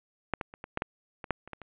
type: clicks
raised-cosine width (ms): 0.5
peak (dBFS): -12 / -18 / -30 / -24 / -14 / -14 / -24 / -11 / -30 / -23 / -29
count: 11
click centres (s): 0.337 / 0.412 / 0.539 / 0.641 / 0.774 / 0.821 / 1.242 / 1.307 / 1.476 / 1.533 / 1.617
effects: resampled to 8000 Hz + 8-bit